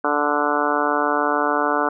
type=harmonic tone; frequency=146.83 Hz; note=D3; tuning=in tune; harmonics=2 / 3 / 4 / 5 / 6 / 7 / 8 / 9 / 10; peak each=-26 / -26 / -26 / -26 / -26 / -26 / -26 / -26 / -26 dBFS; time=0.04-1.89 s; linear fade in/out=5 ms; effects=none